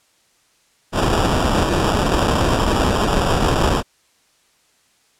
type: noise with sample-and-hold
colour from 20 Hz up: pink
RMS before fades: -17 dBFS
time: 0.92-3.83 s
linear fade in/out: 50 ms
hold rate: 2100 Hz
effects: white hiss -59 dBFS RMS until 5.19 s + low-pass 9000 Hz 12 dB/octave